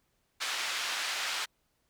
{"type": "band-pass noise", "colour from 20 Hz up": "pink", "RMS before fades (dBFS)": -34, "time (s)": [0.4, 1.46], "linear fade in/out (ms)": 20, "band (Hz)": [1400, 5600], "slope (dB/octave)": 12, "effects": ["pink hiss -75 dBFS RMS until 1.89 s"]}